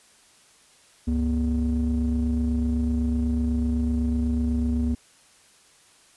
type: ring-modulated tone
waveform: triangle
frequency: 84.5 Hz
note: E2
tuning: 43 cents sharp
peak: -16 dBFS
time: 1.07-4.95 s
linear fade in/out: 10 ms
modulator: 155 Hz
effects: white hiss -56 dBFS RMS until 6.16 s + resampled to 24000 Hz